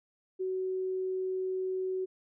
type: tone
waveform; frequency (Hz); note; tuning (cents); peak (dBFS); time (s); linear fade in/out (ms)
sine; 374.4; F#4; +20; -30; 0.39-2.06; 20
effects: none